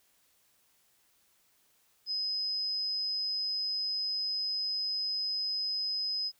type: tone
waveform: sine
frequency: 5050 Hz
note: D#8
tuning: 25 cents sharp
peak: -30 dBFS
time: 2.06-6.32 s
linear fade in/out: 50 ms
effects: white hiss -69 dBFS RMS until 6.39 s